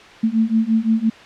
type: beating tone pair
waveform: sine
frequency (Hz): 220 / 225.8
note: A3 / A3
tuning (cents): 0 / +45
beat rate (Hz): 5.8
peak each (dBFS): -18 / -17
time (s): 0.23-1.1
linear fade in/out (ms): 10
effects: white hiss -41 dBFS RMS until 1.25 s + low-pass 3000 Hz 12 dB/octave